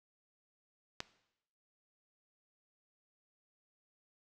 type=click; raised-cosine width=0.2 ms; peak=-19 dBFS; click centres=1.004 s; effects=noise-tail reverb RT60 0.8 s tail -17 dB re dry

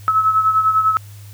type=beating tone pair; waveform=sine; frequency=1294 / 1304 Hz; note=E6 / E6; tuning=-32 / -19 cents; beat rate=10 Hz; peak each=-13 / -20 dBFS; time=0.08-0.97 s; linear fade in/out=0 ms; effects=added 102 Hz sine -35 dBFS peak until 1.33 s + white hiss -47 dBFS RMS until 1.33 s

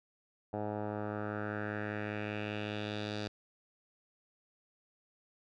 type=tone with low-pass filter sweep; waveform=10% pulse; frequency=105.1 Hz; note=G#2; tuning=21 cents sharp; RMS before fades=-38 dBFS; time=0.53-3.28 s; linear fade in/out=5 ms; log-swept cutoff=810 to 4500 Hz; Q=2.8; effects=none

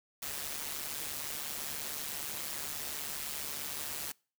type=noise with amplitude modulation; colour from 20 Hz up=white; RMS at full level=-36 dBFS; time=0.22-4.12 s; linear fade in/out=5 ms; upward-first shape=sine; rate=146 Hz; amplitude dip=70%; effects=noise-tail reverb RT60 0.4 s tail -26 dB re dry

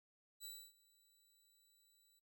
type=tone with ADSR envelope; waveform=15% pulse; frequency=3951 Hz; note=B7; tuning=in tune; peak=-40 dBFS; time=0.4-2.2 s; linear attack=44 ms; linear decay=280 ms; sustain=-24 dB; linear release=16 ms; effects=noise-tail reverb RT60 0.1 s tail -20 dB re dry

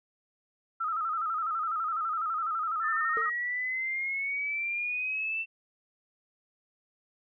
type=tone with vibrato; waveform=sine; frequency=1294 Hz; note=E6; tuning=32 cents flat; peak=-28 dBFS; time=0.8-3.3 s; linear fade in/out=10 ms; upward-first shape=square; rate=12 Hz; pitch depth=63 cents each way
type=exponential sweep; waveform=sine; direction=up; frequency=1760 to 2685 Hz; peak=-29 dBFS; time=2.81-5.46 s; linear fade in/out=50 ms
type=tone with exponential decay; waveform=triangle; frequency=451 Hz; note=A4; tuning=43 cents sharp; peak=-29 dBFS; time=3.17-3.35 s; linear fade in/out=0 ms; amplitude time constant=39 ms
effects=none

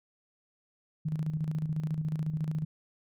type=tone with tremolo; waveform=sine; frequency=155.56 Hz; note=D#3; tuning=in tune; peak=-27 dBFS; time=1.05-2.65 s; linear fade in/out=10 ms; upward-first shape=square; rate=14 Hz; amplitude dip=55%; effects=none

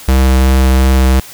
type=tone with vibrato; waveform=square; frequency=65.41 Hz; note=C2; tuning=in tune; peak=-7 dBFS; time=0.08-1.2 s; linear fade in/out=5 ms; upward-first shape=sine; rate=2.8 Hz; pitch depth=9 cents each way; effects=white hiss -33 dBFS RMS until 1.33 s

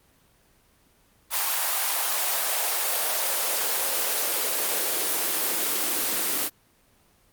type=noise with high-pass filter sweep; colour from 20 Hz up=white; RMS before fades=-25 dBFS; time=1.3-6.5 s; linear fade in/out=50 ms; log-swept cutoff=880 to 270 Hz; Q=1.8; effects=pink hiss -61 dBFS RMS until 7.32 s + Opus 24 kbps

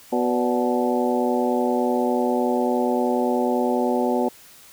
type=harmonic tone with a mistuned harmonic; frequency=123.47 Hz; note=B2; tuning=in tune; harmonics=2 / 3 / 4 / 5 / 6 / 7; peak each=-23 / -25 / -26 / -27 / -28 / -28 dBFS; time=0.12-4.29 s; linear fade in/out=10 ms; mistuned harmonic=5; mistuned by=-96 cents; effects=white hiss -48 dBFS RMS until 4.72 s

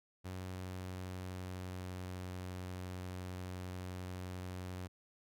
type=tone with pitch glide; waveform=sawtooth; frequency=92.5 to 91.44 Hz; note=F#2 to F#2; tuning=0 to -20 cents; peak=-38 dBFS; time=0.24-4.88 s; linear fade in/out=20 ms; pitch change=-20 cents; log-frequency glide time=0.39-2.35 s; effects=none

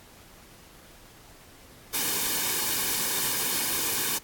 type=noise with comb filter; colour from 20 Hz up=white; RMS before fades=-27 dBFS; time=1.93-4.19 s; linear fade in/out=20 ms; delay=1.5 ms; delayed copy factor=-0.65; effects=pink hiss -52 dBFS RMS until 4.23 s + AAC 64 kbps

